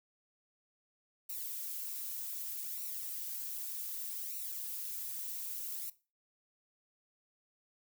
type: noise with flanger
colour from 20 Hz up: violet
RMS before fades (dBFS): -41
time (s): 1.29-5.9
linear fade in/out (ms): 5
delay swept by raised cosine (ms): 0.6 to 4.6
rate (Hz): 0.65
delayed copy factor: -0.75
effects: noise-tail reverb RT60 0.3 s tail -17 dB re dry